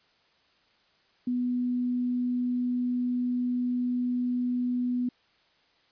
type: tone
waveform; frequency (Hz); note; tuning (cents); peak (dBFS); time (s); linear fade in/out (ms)
sine; 246.9; B3; 0; -25; 1.27-5.09; 5
effects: white hiss -65 dBFS RMS until 5.91 s + resampled to 11025 Hz